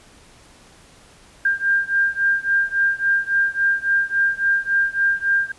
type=beating tone pair; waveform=sine; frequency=1595 / 1598.6 Hz; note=G6 / G6; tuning=+30 / +33 cents; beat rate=3.6 Hz; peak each=-19 / -20 dBFS; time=1.45-5.52 s; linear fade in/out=5 ms; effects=pink hiss -49 dBFS RMS until 5.58 s + resampled to 24000 Hz